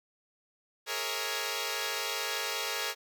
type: chord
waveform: 5% pulse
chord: A# half-diminished seventh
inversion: third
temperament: equal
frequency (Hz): 415.3 / 466.2 / 554.4 / 659.3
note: G#4 / A#4 / C#5 / E5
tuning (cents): 0 / 0 / 0 / 0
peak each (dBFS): -26 / -24 / -26 / -29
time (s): 0.86-2.95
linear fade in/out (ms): 50
effects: none